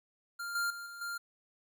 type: tone with level steps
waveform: square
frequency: 1396.9 Hz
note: F6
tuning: in tune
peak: -38 / -31 / -42 / -45 / -37 dBFS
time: 0.39-1.18 s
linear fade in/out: 10 ms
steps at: 0.55 / 0.7 / 0.86 / 1.01 s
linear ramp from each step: 5 ms
effects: 12-bit